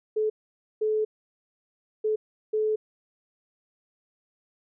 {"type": "tone bursts at uneven times", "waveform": "sine", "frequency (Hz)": 431.3, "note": "A4", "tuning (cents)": -35, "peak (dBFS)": -22, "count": 4, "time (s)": [[0.16, 0.3], [0.81, 1.05], [2.04, 2.16], [2.53, 2.76]], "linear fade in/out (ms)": 10, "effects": []}